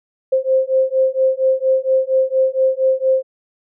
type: beating tone pair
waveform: sine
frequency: 523.3 / 527.6 Hz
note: C5 / C5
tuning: 0 / +14 cents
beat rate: 4.3 Hz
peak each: -16 dBFS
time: 0.32-3.23 s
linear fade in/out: 10 ms
effects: none